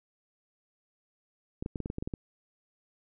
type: clicks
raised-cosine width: 3 ms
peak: -21 dBFS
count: 10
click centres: 1.625 / 1.661 / 1.758 / 1.803 / 1.859 / 1.901 / 1.984 / 2.025 / 2.075 / 2.138 s
effects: none